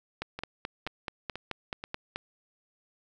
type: two click trains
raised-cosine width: 0.3 ms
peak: -21 / -17 dBFS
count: 4 / 10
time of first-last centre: 0.39-1.839 / 0.22-2.16 s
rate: 2.07 / 4.64 Hz
effects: none